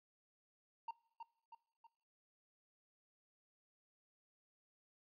triangle tone with echo, 920 Hz, A#5, 23 cents flat, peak -39 dBFS, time 0.88-0.91 s, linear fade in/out 5 ms, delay 320 ms, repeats 3, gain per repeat -6 dB, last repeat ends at 1.87 s, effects noise-tail reverb RT60 0.7 s tail -23 dB re dry + resampled to 11025 Hz

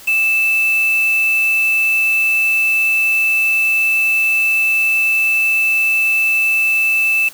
sine tone with quantisation, 2637 Hz, E7, in tune, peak -12 dBFS, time 0.07-7.29 s, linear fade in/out 10 ms, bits 4, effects white hiss -39 dBFS RMS until 7.33 s

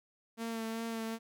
sawtooth tone with vibrato, 226.3 Hz, A3, 49 cents sharp, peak -32 dBFS, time 0.37-1.19 s, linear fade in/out 50 ms, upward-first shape sine, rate 2.6 Hz, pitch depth 21 cents each way, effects none

